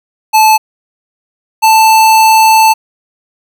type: tone pair in turn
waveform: square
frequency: 870 / 882.1 Hz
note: A5 / A5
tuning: -20 / +4 cents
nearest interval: unison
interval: 24 cents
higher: second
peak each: -4 dBFS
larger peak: neither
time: 0.33-0.58 / 1.62-2.74 s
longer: second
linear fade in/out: 20 ms
effects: none